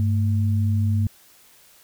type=tone pair together; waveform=sine; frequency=99.6 / 223.6 Hz; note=G2 / A3; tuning=+28 / +28 cents; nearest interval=octave + major second; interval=1400 cents; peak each=-18 / -27 dBFS; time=0-1.07 s; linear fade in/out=0 ms; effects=white hiss -53 dBFS RMS until 1.83 s